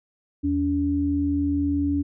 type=tone pair together; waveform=sine; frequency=81 / 285.2 Hz; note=E2 / C#4; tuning=-30 / +49 cents; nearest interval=octave + minor seventh; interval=2179 cents; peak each=-27 / -21 dBFS; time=0.43-2.03 s; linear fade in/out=20 ms; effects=none